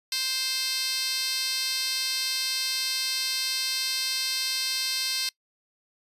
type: tone with high-pass filter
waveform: 15% pulse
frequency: 523.3 Hz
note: C5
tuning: in tune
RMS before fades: -28 dBFS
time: 0.12-5.29 s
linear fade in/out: 2 ms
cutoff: 3700 Hz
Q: 6.2
effects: noise-tail reverb RT60 0.1 s tail -22 dB re dry + resampled to 32000 Hz